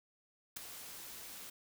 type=noise with ADSR envelope; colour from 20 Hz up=white; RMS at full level=-38 dBFS; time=0.56-1.5 s; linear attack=10 ms; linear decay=5 ms; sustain=-11 dB; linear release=6 ms; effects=none